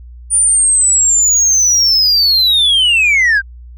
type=linear sweep; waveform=sine; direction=down; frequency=9397 to 1536 Hz; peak=-5 dBFS; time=0.3-3.42 s; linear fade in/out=50 ms; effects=tanh soft clip ceiling -7 dBFS + added 60 Hz sine -31 dBFS peak until 3.77 s